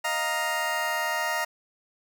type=chord; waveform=20% pulse; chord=Eb suspended second; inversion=none; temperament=just; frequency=622.3 / 700 / 933.4 Hz; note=Eb5 / F5 / Bb5; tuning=0 / +4 / +2 cents; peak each=-27 / -27 / -24 dBFS; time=0.04-1.45 s; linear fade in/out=10 ms; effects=none